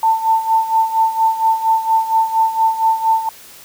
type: tone with tremolo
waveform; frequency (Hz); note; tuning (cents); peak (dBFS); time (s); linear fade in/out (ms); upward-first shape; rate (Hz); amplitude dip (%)
sine; 893; A5; +25; -9; 0.03-3.29; 2; sine; 4.3; 75
effects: white hiss -40 dBFS RMS until 3.64 s